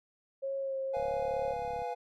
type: tone with vibrato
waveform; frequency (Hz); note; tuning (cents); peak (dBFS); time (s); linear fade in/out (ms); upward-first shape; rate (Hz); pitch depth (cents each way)
sine; 540; C#5; -45; -32; 0.42-1.54; 20; sine; 1.9; 18
type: chord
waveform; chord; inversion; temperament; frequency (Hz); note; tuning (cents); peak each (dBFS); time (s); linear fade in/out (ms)
triangle; F diminished; second; equal; 493.9 / 698.5 / 830.6; Cb5 / F5 / Ab5; 0 / 0 / 0; -36; 0.93-1.95; 20
type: click train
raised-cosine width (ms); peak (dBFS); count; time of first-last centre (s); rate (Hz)
5; -38; 31; 0.97-1.82; 35.3
effects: none